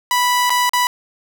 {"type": "tone with dropouts", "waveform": "sawtooth", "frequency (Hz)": 986, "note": "B5", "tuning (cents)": -3, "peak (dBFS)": -10, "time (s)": [0.11, 0.87], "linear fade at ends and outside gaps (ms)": 1, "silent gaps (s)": [[0.496, 0.503], [0.694, 0.734]], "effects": []}